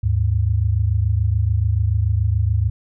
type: tone pair together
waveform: sine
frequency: 76.87 / 103.83 Hz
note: D#2 / G#2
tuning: -20 / 0 cents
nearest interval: perfect fourth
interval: 520 cents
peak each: -19 / -17 dBFS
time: 0.03-2.7 s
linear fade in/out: 10 ms
effects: none